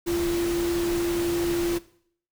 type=tone in noise; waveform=sine; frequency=343.4 Hz; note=F4; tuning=29 cents flat; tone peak=-23 dBFS; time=0.06-1.79 s; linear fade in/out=20 ms; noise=pink; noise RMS=-33 dBFS; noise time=0.06-1.79 s; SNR=+7 dB; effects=noise-tail reverb RT60 0.6 s tail -18 dB re dry